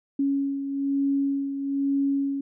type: beating tone pair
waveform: sine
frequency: 277.2 / 278.3 Hz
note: C#4 / C#4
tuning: 0 / +7 cents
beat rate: 1.1 Hz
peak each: -23 / -31 dBFS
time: 0.19-2.41 s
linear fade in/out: 5 ms
effects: none